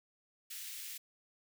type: high-pass noise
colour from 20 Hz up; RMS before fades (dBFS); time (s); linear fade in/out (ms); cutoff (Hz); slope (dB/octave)
white; -45; 0.5-0.98; 10; 1900; 24
effects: none